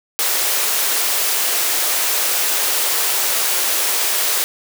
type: high-pass noise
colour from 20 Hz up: white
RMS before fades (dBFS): -18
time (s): 0.19-4.44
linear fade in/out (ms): 0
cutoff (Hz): 360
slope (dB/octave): 24
effects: none